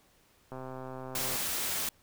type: click train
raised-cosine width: 1 ms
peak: -28 dBFS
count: 110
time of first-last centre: 0.52-1.358 s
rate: 130 Hz
type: noise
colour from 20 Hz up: white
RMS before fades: -33 dBFS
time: 1.15-1.89 s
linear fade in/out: 2 ms
effects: pink hiss -65 dBFS RMS until 2.02 s